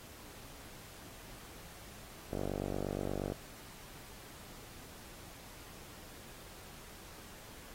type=tone with low-pass filter; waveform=5% pulse; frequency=48.49 Hz; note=G1; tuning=18 cents flat; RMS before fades=-38 dBFS; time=2.31-3.33 s; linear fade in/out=10 ms; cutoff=680 Hz; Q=1.2; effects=pink hiss -53 dBFS RMS until 7.74 s + AAC 48 kbps